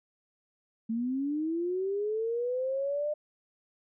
sine linear sweep, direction up, 220 to 605 Hz, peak -28 dBFS, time 0.89-3.14 s, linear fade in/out 10 ms, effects none

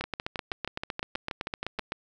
two click trains, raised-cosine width 0.3 ms, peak -15 / -16 dBFS, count 16 / 12, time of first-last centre 0.01-1.921 / 0.04-1.789 s, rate 7.85 / 6.29 Hz, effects none

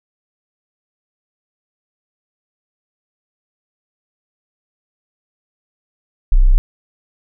sine tone, 31.82 Hz, C1, 47 cents flat, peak -6 dBFS, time 6.32-6.58 s, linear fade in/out 0 ms, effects none

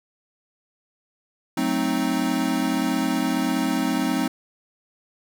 square chord, F# diminished seventh, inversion none, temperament equal, 185 / 220 / 261.6 / 311.1 Hz, F#3 / A3 / C4 / Eb4, 0 / 0 / 0 / 0 cents, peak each -30 / -29 / -25 / -27 dBFS, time 1.57-4.28 s, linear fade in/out 5 ms, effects none

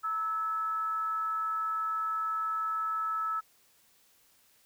sine tone with frequency modulation, 1307 Hz, E6, 15 cents flat, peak -29 dBFS, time 0.03-3.41 s, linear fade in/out 20 ms, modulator 379 Hz, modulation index 0.25, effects white hiss -65 dBFS RMS until 4.65 s

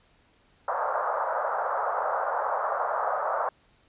pink band-pass noise, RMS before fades -28 dBFS, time 0.68-3.49 s, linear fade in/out 2 ms, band 540 to 1400 Hz, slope 48 dB/octave, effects pink hiss -63 dBFS RMS until 3.88 s + resampled to 8000 Hz

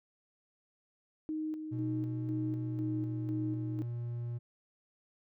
sine tone with tremolo, 311.1 Hz, D#4, in tune, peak -33 dBFS, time 1.29-3.82 s, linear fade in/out 0 ms, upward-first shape square, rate 2 Hz, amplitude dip 45%
triangle tone with pitch glide, 121.9 to 119.18 Hz, B2 to A#2, -22 to +39 cents, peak -33 dBFS, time 1.71-4.39 s, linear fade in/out 20 ms, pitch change -39 cents, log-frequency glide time 2.62-2.96 s
effects none

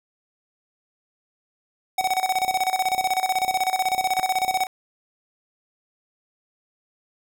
square tone with tremolo, 751 Hz, F#5, 26 cents sharp, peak -19 dBFS, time 1.98-4.67 s, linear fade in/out 5 ms, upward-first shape square, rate 16 Hz, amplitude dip 75%
clicks, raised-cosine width 0.5 ms, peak -20 / -15 dBFS, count 2, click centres 4.19 / 4.196 s
effects none

